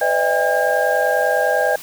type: tone cluster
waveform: sine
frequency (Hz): 504 / 594 / 644 / 806 / 1613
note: B4 / D5 / E5 / G5 / G6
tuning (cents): +35 / +20 / -41 / +48 / +49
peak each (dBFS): -21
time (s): 0.01-1.76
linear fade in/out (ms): 5
effects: white hiss -36 dBFS RMS until 1.82 s